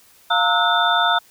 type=tone cluster; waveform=sine; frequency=701 / 917 / 1300 / 1452 / 3567 Hz; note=F5 / A#5 / E6 / F#6 / A7; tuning=+6 / -29 / -24 / -33 / +23 cents; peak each=-21 dBFS; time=0.3-1.19 s; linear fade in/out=10 ms; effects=white hiss -52 dBFS RMS until 1.3 s